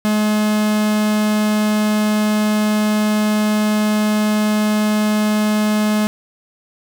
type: tone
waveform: 45% pulse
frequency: 212.3 Hz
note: G#3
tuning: 38 cents sharp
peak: -14 dBFS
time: 0.05-6.07 s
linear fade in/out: 0 ms
effects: none